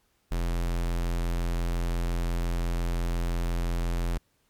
square tone, 42.88 Hz, F1, 31 cents flat, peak -26 dBFS, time 0.31-4.18 s, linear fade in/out 10 ms, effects pink hiss -70 dBFS RMS until 4.49 s + MP3 96 kbps

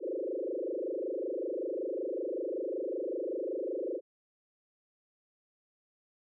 sine tone with frequency modulation, 439.3 Hz, A4, 3 cents flat, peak -32 dBFS, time 0-4.01 s, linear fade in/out 50 ms, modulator 25.3 Hz, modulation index 4.4, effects none

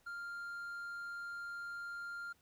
triangle tone, 1396.9 Hz, F6, in tune, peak -40 dBFS, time 0.06-2.33 s, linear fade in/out 10 ms, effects pink hiss -72 dBFS RMS until 2.41 s

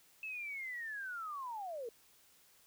sine linear sweep, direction down, 2637 to 440 Hz, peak -40 dBFS, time 0.23-1.89 s, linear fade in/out 2 ms, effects white hiss -66 dBFS RMS until 2.66 s

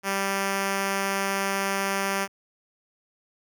5% pulse tone, 196 Hz, G3, in tune, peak -13 dBFS, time 0.03-2.28 s, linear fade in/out 50 ms, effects none

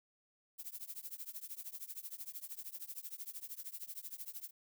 violet noise with tremolo, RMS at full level -43 dBFS, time 0.58-4.51 s, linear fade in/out 20 ms, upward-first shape triangle, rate 13 Hz, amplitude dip 100%, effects none

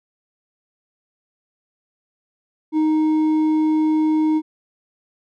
sine tone with hard clipping, 311.1 Hz, D#4, in tune, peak -16 dBFS, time 2.72-4.42 s, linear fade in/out 50 ms, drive 4 dB, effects none

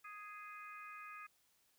harmonic tone, 415.3 Hz, G#4, in tune, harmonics 3 / 4 / 5 / 6, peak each -51 / -57 / -58 / -55 dBFS, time 0.04-1.27 s, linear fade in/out 10 ms, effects white hiss -75 dBFS RMS until 1.78 s

